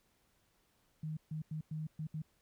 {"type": "tone bursts at uneven times", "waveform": "sine", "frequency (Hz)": 155.56, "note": "D#3", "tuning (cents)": 0, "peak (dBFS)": -37, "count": 6, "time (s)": [[1.03, 1.17], [1.31, 1.42], [1.51, 1.61], [1.71, 1.87], [1.99, 2.07], [2.14, 2.22]], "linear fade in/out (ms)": 5, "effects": ["pink hiss -74 dBFS RMS until 2.41 s"]}